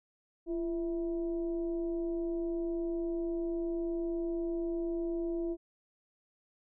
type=tone with frequency modulation; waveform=sine; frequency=340.1 Hz; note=F4; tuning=46 cents flat; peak=-31 dBFS; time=0.46-5.57 s; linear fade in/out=50 ms; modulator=316 Hz; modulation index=0.45; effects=none